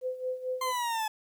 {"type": "tone with tremolo", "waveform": "sine", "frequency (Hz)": 510, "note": "C5", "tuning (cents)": -44, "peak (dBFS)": -28, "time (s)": [0.01, 0.73], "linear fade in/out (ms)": 50, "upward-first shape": "sine", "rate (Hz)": 4.5, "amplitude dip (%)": 75}
{"type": "linear sweep", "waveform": "40% pulse", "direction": "down", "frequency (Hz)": [1050, 854], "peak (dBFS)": -28, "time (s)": [0.61, 1.08], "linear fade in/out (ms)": 5}
{"effects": ["11-bit"]}